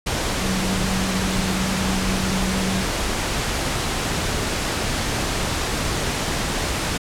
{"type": "tone in noise", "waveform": "sine", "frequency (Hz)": 188.8, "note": "F#3", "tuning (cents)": 35, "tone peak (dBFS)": -23, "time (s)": [0.41, 2.82], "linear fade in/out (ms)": 10, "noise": "pink", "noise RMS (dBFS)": -23, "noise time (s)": [0.06, 6.98], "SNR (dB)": -3, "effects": ["low-pass 9000 Hz 12 dB/octave"]}